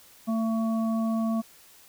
harmonic tone, 224.3 Hz, A3, 34 cents sharp, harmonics 1 / 3 / 5, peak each -24 / -34 / -38 dBFS, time 0.27-1.42 s, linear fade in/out 20 ms, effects white hiss -54 dBFS RMS until 1.88 s

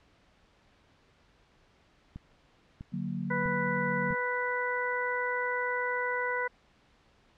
click train, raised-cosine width 5 ms, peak -29 dBFS, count 4, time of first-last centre 2.16-4.108 s, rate 1.54 Hz
sine chord, D augmented, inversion none, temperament equal, 146.83 / 185 / 233.1 Hz, D3 / F#3 / A#3, 0 / 0 / 0 cents, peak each -37 / -34 / -37 dBFS, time 2.92-4.15 s, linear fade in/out 20 ms
harmonic tone, 494.1 Hz, B4, 1 cent sharp, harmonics 1 / 2 / 3 / 4, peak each -34 / -34 / -34 / -34 dBFS, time 3.3-6.48 s, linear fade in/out 10 ms
effects pink hiss -64 dBFS RMS until 7.37 s + low-pass 4000 Hz 12 dB/octave

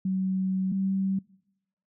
sine tone pair in turn, 188.7 / 192.55 Hz, F#3 / G3, +34 / -31 cents, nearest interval unison, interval 35 cents, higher second, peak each -24 dBFS, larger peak neither, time 0.05-0.72 / 0.72-1.19 s, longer first, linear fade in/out 5 ms, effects noise-tail reverb RT60 0.9 s tail -24 dB re dry

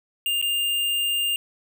square tone with dropouts, 2805 Hz, F7, 7 cents sharp, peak -22 dBFS, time 0.26-1.36 s, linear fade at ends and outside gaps 1 ms, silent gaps 0.415-0.425 s, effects none

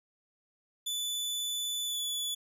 sawtooth tone with pitch glide, 3484 to 3440 Hz, A7 to A7, -18 to -40 cents, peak -29 dBFS, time 0.86-2.35 s, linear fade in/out 10 ms, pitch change -22 cents, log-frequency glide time 1.85-2.02 s, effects none

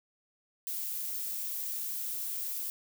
violet noise, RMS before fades -36 dBFS, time 0.67-2.7 s, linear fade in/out 0 ms, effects none

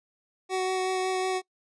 25% pulse tone with vibrato, 373.7 Hz, F#4, 17 cents sharp, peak -22 dBFS, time 0.49-1.42 s, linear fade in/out 50 ms, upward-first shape sine, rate 5.4 Hz, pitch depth 11 cents each way, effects noise-tail reverb RT60 0.1 s tail -23 dB re dry + resampled to 22050 Hz

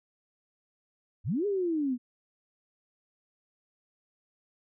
sine linear two-way sweep, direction up then down, 68.4 to 419.2 to 236.1 Hz, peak -26 dBFS, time 1.24-1.98 s, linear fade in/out 50 ms, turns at 1.46 s, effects none

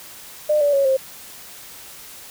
sine tone with pitch steps, 603 / 577.8 / 553.6 / 530.4 Hz, D5 / D5 / C#5 / C5, +46 / -28 / -2 / +23 cents, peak -14 dBFS, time 0.49-0.97 s, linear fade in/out 10 ms, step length 120 ms, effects white hiss -40 dBFS RMS until 2.3 s

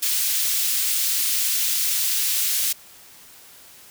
white high-pass noise, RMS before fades -22 dBFS, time 0.02-2.73 s, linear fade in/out 10 ms, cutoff 2800 Hz, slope 12 dB/octave, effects white hiss -47 dBFS RMS until 3.9 s

